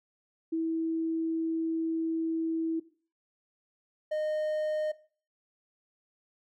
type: tone pair in turn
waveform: sine / triangle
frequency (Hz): 325.5 / 614.5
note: E4 / D#5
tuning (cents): -22 / -22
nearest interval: major seventh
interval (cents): 1100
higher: second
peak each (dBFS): -27 / -26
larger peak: second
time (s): 0.52-2.8 / 4.11-4.92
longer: first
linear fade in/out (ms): 10
effects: noise-tail reverb RT60 0.4 s tail -17 dB re dry